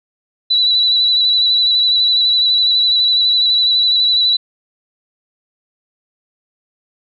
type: tone with vibrato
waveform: sine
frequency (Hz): 3951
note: B7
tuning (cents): 0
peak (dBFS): -10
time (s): 0.5-4.37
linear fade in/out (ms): 10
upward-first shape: square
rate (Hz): 12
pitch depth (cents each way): 19
effects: none